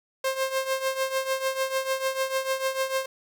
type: tone with tremolo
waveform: sawtooth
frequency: 530 Hz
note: C5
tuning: 22 cents sharp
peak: -18 dBFS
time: 0.24-3.06 s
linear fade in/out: 5 ms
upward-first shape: triangle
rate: 6.7 Hz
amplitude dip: 80%
effects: 10-bit